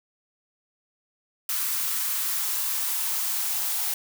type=noise with high-pass filter sweep; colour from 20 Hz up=blue; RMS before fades=-27 dBFS; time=1.49-3.94 s; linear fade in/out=2 ms; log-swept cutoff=1200 to 740 Hz; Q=2.2; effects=none